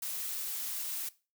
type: noise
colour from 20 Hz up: blue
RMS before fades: -37 dBFS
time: 0.02-1.09 s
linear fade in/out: 5 ms
effects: noise-tail reverb RT60 0.3 s tail -18 dB re dry